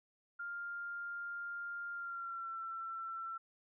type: tone with pitch glide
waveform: sine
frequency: 1400 to 1344.5 Hz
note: F6 to E6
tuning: +4 to +34 cents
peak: -40 dBFS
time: 0.39-3.38 s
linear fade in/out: 10 ms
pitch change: -70 cents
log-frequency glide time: 1.93-2.56 s
effects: none